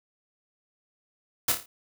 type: noise with echo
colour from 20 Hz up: white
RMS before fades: -23 dBFS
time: 1.48-1.52 s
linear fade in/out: 5 ms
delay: 28 ms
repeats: 5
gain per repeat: -6 dB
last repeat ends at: 1.66 s
effects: none